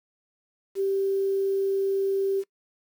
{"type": "tone with quantisation", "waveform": "sine", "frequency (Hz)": 390.4, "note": "G4", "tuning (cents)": -7, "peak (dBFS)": -22, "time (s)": [0.75, 2.44], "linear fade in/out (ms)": 50, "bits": 8, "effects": ["noise-tail reverb RT60 0.1 s tail -22 dB re dry"]}